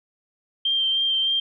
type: tone with vibrato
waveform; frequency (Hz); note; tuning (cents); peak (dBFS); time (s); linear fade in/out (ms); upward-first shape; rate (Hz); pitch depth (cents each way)
sine; 3160; G7; +13; -19; 0.65-1.4; 5; sine; 3.3; 14
effects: none